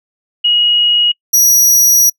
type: tone pair in turn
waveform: sine / sawtooth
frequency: 2894 / 5788 Hz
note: F#7 / F#8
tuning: -39 / -39 cents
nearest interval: octave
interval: 1200 cents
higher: second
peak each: -8 / -3 dBFS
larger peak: second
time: 0.44-1.12 / 1.33-2.1 s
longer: second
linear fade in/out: 10 ms
effects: noise-tail reverb RT60 0.1 s tail -26 dB re dry